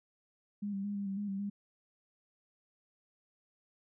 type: tone with pitch steps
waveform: sine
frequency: 204.6 / 196.3 / 204.1 / 200.6 / 194.6 / 205.4 / 195.2 / 202.2 Hz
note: G#3 / G3 / G#3 / G3 / G3 / G#3 / G3 / G#3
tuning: -26 / +3 / -30 / +40 / -12 / -19 / -7 / -46 cents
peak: -34 dBFS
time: 0.62-1.5 s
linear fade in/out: 10 ms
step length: 110 ms
effects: none